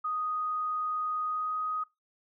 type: tone with pitch glide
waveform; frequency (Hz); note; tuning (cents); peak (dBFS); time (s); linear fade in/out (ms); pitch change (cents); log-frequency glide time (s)
sine; 1244.5 to 1252.4; D#6 to D#6; 0 to +11; -29; 0.04-1.84; 10; +11; 1.26-1.56
effects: noise-tail reverb RT60 0.2 s tail -21 dB re dry